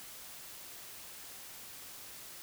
silence, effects white hiss -49 dBFS RMS until 2.42 s

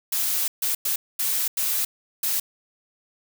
blue noise bursts at uneven times, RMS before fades -24 dBFS, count 6, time 0.12-0.48 / 0.62-0.75 / 0.85-0.96 / 1.19-1.48 / 1.57-1.85 / 2.23-2.4 s, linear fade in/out 5 ms, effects none

